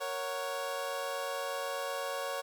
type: chord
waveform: 25% pulse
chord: F# major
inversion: first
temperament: equal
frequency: 466.2 / 554.4 / 740 Hz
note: A#4 / C#5 / F#5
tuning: 0 / 0 / 0 cents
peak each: -38 / -32 / -38 dBFS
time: 0-2.42 s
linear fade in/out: 20 ms
effects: 11-bit